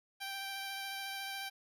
10% pulse tone with vibrato, 784 Hz, G5, in tune, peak -31 dBFS, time 0.2-1.5 s, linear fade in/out 20 ms, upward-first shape triangle, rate 14 Hz, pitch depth 17 cents each way, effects none

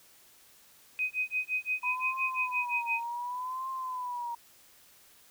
sine tone with tremolo, 2509 Hz, D#7, 14 cents sharp, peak -26 dBFS, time 0.99-3.03 s, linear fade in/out 0 ms, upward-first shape sine, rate 5.8 Hz, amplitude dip 100%
sine tone with vibrato, 987.8 Hz, B5, in tune, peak -33 dBFS, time 1.83-4.35 s, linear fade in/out 5 ms, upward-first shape triangle, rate 0.67 Hz, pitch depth 120 cents each way
effects white hiss -59 dBFS RMS until 5.3 s

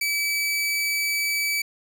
sawtooth tone, 2298 Hz, D7, 38 cents flat, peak -19 dBFS, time 0.01-1.62 s, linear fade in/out 5 ms, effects none

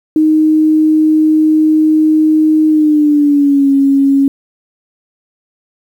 sine tone with pitch glide, 311.1 to 275.6 Hz, D#4 to C#4, 0 to -10 cents, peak -6 dBFS, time 0.16-4.28 s, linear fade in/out 2 ms, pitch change -210 cents, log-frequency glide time 2.68-3.7 s, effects 7-bit

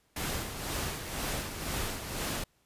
pink noise with tremolo, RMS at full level -33 dBFS, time 0.16-2.44 s, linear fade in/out 5 ms, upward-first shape sine, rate 2 Hz, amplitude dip 55%, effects pink hiss -70 dBFS RMS until 2.65 s + resampled to 32000 Hz

